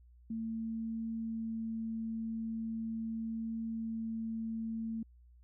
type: tone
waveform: sine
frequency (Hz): 224.9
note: A3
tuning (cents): +38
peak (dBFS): -35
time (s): 0.3-5.03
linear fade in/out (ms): 5
effects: added 60 Hz sine -57 dBFS peak until 5.43 s